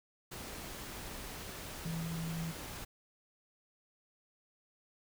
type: tone in noise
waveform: sine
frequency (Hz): 164.81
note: E3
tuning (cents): 0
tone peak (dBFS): -36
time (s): 1.85-2.52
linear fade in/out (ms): 10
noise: pink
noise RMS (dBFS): -45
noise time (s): 0.31-2.85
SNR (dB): +6
effects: none